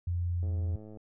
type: tone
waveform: sine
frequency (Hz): 87.31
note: F2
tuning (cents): 0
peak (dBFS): -28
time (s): 0.07-0.76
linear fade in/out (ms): 5
type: click train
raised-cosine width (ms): 2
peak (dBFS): -35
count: 59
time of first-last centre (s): 0.43-0.972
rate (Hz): 107
effects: none